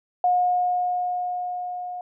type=tone with level ramp; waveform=sine; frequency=720 Hz; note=F#5; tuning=47 cents flat; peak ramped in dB=-16 to -30 dBFS; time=0.24-2.01 s; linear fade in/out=2 ms; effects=none